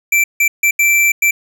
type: tone bursts at uneven times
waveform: square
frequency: 2340 Hz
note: D7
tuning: 7 cents flat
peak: -10 dBFS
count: 5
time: 0.12-0.24 / 0.4-0.48 / 0.63-0.71 / 0.79-1.12 / 1.22-1.31 s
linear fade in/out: 5 ms
effects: none